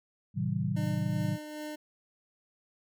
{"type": "chord", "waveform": "sine", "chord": "A diminished seventh", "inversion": "none", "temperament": "just", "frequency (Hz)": [110, 132, 158.4, 190.08], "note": ["A2", "C3", "Eb3", "Gb3"], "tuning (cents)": [0, 16, 31, 47], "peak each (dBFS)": [-34, -34, -33, -33], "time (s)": [0.34, 1.38], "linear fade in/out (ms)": 50}
{"type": "tone with tremolo", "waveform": "25% pulse", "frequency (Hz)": 302.6, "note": "D#4", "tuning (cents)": -48, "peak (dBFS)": -33, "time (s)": [0.76, 1.76], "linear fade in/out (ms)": 10, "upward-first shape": "sine", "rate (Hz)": 2.5, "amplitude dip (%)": 40}
{"effects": []}